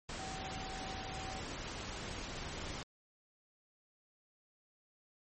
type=tone in noise; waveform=sine; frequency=763 Hz; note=G5; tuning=47 cents flat; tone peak=-46 dBFS; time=0.19-1.4 s; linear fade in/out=2 ms; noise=pink; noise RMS=-43 dBFS; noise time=0.09-2.83 s; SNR=-6 dB; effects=low-pass 12000 Hz 12 dB/octave + MP3 32 kbps